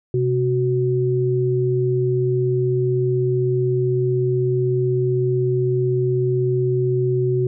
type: tone pair together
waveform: sine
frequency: 128.85 / 370.6 Hz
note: C3 / F#4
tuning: -26 / +3 cents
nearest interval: octave + tritone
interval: 1829 cents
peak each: -19 dBFS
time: 0.14-7.47 s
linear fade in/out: 2 ms
effects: none